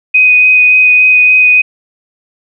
sine tone with vibrato, 2500 Hz, D#7, 8 cents sharp, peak -3 dBFS, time 0.14-1.62 s, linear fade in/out 10 ms, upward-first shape sine, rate 3.5 Hz, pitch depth 9 cents each way, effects none

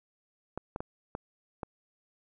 clicks, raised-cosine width 1 ms, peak -21 dBFS, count 5, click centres 0.576 / 0.761 / 0.805 / 1.151 / 1.632 s, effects none

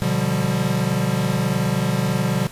square chord, G dominant seventh, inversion first, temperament equal with one note detuned, 123.47 / 146.83 / 177.26 / 196 Hz, B2 / D3 / F3 / G3, 0 / 0 / +26 / 0 cents, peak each -25 dBFS, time 0.02-2.47 s, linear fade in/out 0 ms, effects pink hiss -40 dBFS RMS until 2.51 s + resampled to 32000 Hz

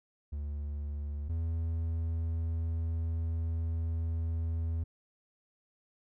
triangle tone pair in turn, 73 / 82.15 Hz, D2 / E2, -10 / -5 cents, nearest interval major second, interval 205 cents, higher second, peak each -32 / -28 dBFS, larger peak second, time 0.32-1.29 / 1.29-4.84 s, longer second, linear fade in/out 10 ms, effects none

